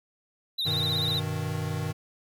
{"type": "tone with vibrato", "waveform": "triangle", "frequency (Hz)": 3834, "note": "A#7", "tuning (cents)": 48, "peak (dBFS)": -25, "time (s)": [0.58, 1.2], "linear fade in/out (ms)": 10, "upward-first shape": "sine", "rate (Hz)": 16, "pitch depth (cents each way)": 85}
{"type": "chord", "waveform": "square", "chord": "G augmented", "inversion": "none", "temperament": "equal", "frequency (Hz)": [98, 123.47, 155.56], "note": ["G2", "B2", "D#3"], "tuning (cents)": [0, 0, 0], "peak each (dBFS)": [-34, -36, -32], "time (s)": [0.65, 1.93], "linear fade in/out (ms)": 20}
{"effects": []}